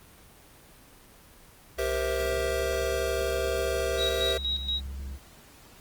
triangle tone with pitch glide, 63.2 to 67.74 Hz, B1 to C#2, +41 to -39 cents, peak -32 dBFS, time 1.76-5.19 s, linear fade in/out 50 ms, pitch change +120 cents, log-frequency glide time 2-2.57 s
square chord, C dominant seventh, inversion second, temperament just, 392.4 / 470.9 / 523.3 / 654.1 Hz, G4 / Bb4 / C5 / E5, +2 / +18 / 0 / -14 cents, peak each -33 dBFS, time 1.78-4.38 s, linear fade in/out 10 ms
sine tone with tremolo, 3823 Hz, A#7, 43 cents sharp, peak -26 dBFS, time 3.97-4.81 s, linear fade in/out 50 ms, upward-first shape square, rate 4.2 Hz, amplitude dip 65%
effects pink hiss -53 dBFS RMS until 5.8 s + Opus 24 kbps

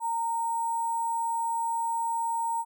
sine tone with sample-and-hold, 919 Hz, A#5, 25 cents flat, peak -26 dBFS, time 0-2.65 s, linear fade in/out 50 ms, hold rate 8820 Hz, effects none

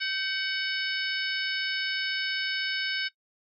harmonic tone with a mistuned harmonic, 746 Hz, F#5, 14 cents sharp, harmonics 2 / 3 / 4 / 5 / 6 / 7, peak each -32 / -34 / -35 / -36 / -37 / -37 dBFS, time 0-3.09 s, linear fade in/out 20 ms, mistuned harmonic 2, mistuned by +63 cents, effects noise-tail reverb RT60 0.1 s tail -18 dB re dry

